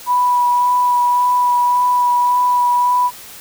sine tone with vibrato, 982 Hz, B5, 10 cents flat, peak -11 dBFS, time 0.06-3.11 s, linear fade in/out 50 ms, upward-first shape sine, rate 1.8 Hz, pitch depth 12 cents each way, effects white hiss -36 dBFS RMS until 3.4 s

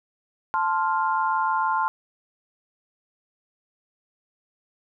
sine chord, F major, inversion first, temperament equal, 880 / 1046.5 / 1396.9 Hz, A5 / C6 / F6, 0 / 0 / 0 cents, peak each -24 / -24 / -28 dBFS, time 0.54-1.88 s, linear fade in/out 0 ms, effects none

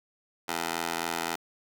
15% pulse tone with high-pass filter, 83.7 Hz, E2, 27 cents sharp, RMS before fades -32 dBFS, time 0.48-1.36 s, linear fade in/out 10 ms, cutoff 590 Hz, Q 0.72, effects none

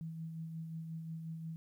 sine tone with tremolo, 162.3 Hz, E3, 27 cents flat, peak -39 dBFS, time 0.01-1.56 s, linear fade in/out 0 ms, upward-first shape sine, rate 5.6 Hz, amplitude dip 35%, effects 12-bit

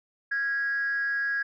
sine tone with frequency modulation, 1651 Hz, G#6, 11 cents flat, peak -24 dBFS, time 0.31-1.43 s, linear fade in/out 10 ms, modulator 264 Hz, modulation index 0.3, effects tanh soft clip ceiling -21 dBFS

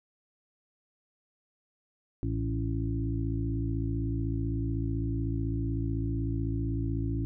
harmonic tone with a mistuned harmonic, 55.9 Hz, A1, 28 cents sharp, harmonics 1 / 2 / 3 / 5 / 6, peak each -33 / -31 / -40 / -35 / -39 dBFS, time 2.23-7.25 s, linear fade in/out 0 ms, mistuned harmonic 1, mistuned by +58 cents, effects none

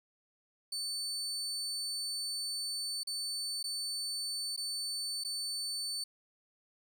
30% pulse tone with dropouts, 4500 Hz, C#8, 25 cents sharp, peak -32 dBFS, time 0.72-6.04 s, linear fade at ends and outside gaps 5 ms, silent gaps 3.034-3.071 / 3.629-3.64 / 4.564-4.575 / 5.238-5.247 s, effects none

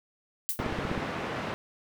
violet noise with exponential decay, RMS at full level -25 dBFS, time 0.49-0.63 s, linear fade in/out 0 ms, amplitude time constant 30 ms
pink band-pass noise, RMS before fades -34 dBFS, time 0.59-1.54 s, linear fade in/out 0 ms, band 150 to 2200 Hz, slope 12 dB/octave
click train, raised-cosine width 3 ms, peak -19 dBFS, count 7, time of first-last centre 0.6-0.977 s, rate 15.9 Hz
effects none

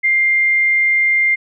sine tone, 2100 Hz, C7, 6 cents sharp, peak -11 dBFS, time 0.03-1.36 s, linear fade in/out 20 ms, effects none

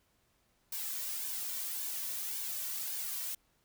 blue noise with flanger, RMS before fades -38 dBFS, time 0.72-3.35 s, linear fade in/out 5 ms, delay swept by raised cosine 1.5 to 2.41 ms, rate 1.8 Hz, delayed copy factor -0.6, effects pink hiss -73 dBFS RMS until 3.64 s

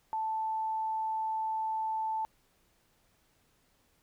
sine tone, 880 Hz, A5, in tune, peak -30 dBFS, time 0.13-2.25 s, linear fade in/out 0 ms, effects pink hiss -70 dBFS RMS until 4.02 s

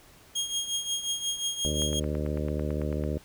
25% pulse tone with tremolo, 3253 Hz, G#7, 37 cents flat, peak -22 dBFS, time 0.35-2 s, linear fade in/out 10 ms, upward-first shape triangle, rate 5.6 Hz, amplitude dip 75%
harmonic tone, 75 Hz, D2, 37 cents sharp, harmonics 1 / 2 / 3 / 4 / 5 / 6 / 7 / 8, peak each -31 / -34 / -36 / -37 / -38 / -39 / -39 / -40 dBFS, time 1.65-3.18 s, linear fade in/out 0 ms
click train, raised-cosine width 0.5 ms, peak -27 dBFS, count 12, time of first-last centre 1.82-3.038 s, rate 9.03 Hz
effects pink hiss -55 dBFS RMS until 3.24 s

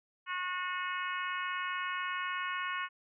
harmonic tone, 363.7 Hz, F#4, 30 cents flat, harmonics 3 / 4 / 5 / 6 / 7 / 8, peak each -37 / -39 / -41 / -43 / -44 / -45 dBFS, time 0.26-2.89 s, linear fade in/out 50 ms, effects none

